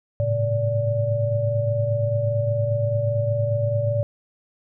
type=tone cluster; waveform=sine; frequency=102.3 / 111 / 136 / 579 Hz; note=G#2 / A2 / C#3 / D5; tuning=-26 / +16 / -33 / -25 cents; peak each=-31 / -22 / -31 / -23 dBFS; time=0.2-4.03 s; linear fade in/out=0 ms; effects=none